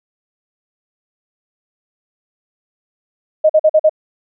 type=tone bursts; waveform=sine; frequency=622.3 Hz; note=D#5; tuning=in tune; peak=-6 dBFS; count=5; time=3.44-3.895 s; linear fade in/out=10 ms; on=55 ms; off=45 ms; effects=none